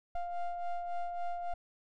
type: ring-modulated tone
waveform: triangle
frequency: 349.2 Hz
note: F4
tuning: in tune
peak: -28 dBFS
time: 0.15-1.54 s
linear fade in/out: 5 ms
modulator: 351 Hz
effects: none